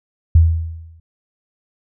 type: tone with exponential decay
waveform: sine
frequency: 81.9 Hz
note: E2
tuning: 11 cents flat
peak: -4 dBFS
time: 0.35-1 s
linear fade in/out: 5 ms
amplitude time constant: 140 ms
effects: none